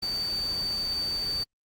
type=tone in noise; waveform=sine; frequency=4587 Hz; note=D8; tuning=42 cents flat; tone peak=-27 dBFS; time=0.02-1.44 s; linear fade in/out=10 ms; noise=pink; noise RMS=-40 dBFS; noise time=0.02-1.44 s; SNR=+10 dB; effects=Opus 24 kbps